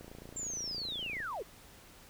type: click train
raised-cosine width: 2 ms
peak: -35 dBFS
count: 35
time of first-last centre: 0.01-1.203 s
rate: 28.5 Hz
type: linear sweep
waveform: sine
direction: down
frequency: 7400 to 333.2 Hz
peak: -36 dBFS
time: 0.36-1.43 s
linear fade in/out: 10 ms
effects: pink hiss -56 dBFS RMS until 2.09 s